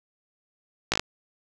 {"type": "slowing click train", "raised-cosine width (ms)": 0.2, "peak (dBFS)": -5, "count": 5, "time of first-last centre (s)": [0.92, 0.995], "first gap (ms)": 17, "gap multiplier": 1.07, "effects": []}